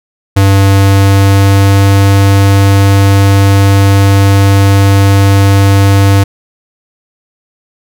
square tone with pitch glide, 98 to 98.68 Hz, G2 to G2, 0 to +12 cents, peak -4 dBFS, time 0.36-6.24 s, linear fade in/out 10 ms, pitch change +12 cents, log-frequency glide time 0.66-1.87 s, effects none

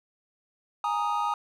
triangle chord, Ab suspended second, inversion none, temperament equal, 830.6 / 932.3 / 1244.5 Hz, Ab5 / Bb5 / Eb6, 0 / 0 / 0 cents, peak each -28 / -28 / -27 dBFS, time 0.84-1.34 s, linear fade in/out 2 ms, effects none

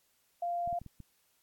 sine tone, 695 Hz, F5, 9 cents flat, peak -31 dBFS, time 0.42-0.79 s, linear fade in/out 5 ms
clicks, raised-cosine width 5 ms, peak -35 dBFS, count 5, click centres 0.676 / 0.728 / 0.816 / 0.863 / 1.003 s
effects white hiss -72 dBFS RMS until 1.42 s + AAC 64 kbps

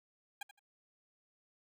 15% pulse tone with echo, 810 Hz, G#5, 43 cents flat, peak -34 dBFS, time 0.41-0.43 s, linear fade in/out 5 ms, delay 82 ms, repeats 2, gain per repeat -13 dB, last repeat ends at 0.594 s, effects none

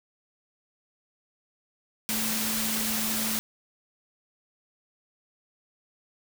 sine tone in noise, 219.7 Hz, A3, 2 cents flat, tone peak -33 dBFS, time 2.09-3.39 s, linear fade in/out 0 ms, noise white, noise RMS -29 dBFS, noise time 2.09-3.39 s, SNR -7 dB, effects none

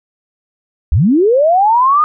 sine linear sweep, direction up, 54.6 to 1244.5 Hz, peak -7 dBFS, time 0.92-2.04 s, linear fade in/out 0 ms, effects none

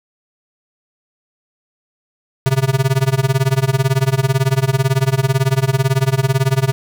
square tone with tremolo, 133.3 Hz, C3, 33 cents sharp, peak -10 dBFS, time 2.46-6.72 s, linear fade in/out 0 ms, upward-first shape sine, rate 18 Hz, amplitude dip 95%, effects none

